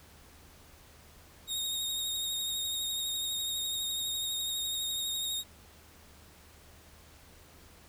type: tone with vibrato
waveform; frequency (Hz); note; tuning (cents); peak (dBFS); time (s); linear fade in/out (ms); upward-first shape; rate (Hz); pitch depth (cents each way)
sawtooth; 3729; A#7; 0; -29; 1.47-5.44; 50; triangle; 12; 34
effects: added 77 Hz sine -59 dBFS peak until 7.88 s + pink hiss -57 dBFS RMS until 7.88 s